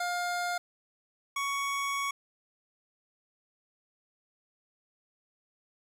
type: tone pair in turn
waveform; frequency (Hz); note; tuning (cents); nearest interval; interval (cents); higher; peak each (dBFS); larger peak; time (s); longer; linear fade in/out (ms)
25% pulse; 707 / 1116.4; F5 / C#6; +21 / +12; minor sixth; 791; second; -26; neither; 0-0.58 / 1.36-2.11; second; 5
effects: low-pass 12000 Hz 12 dB/octave + 11-bit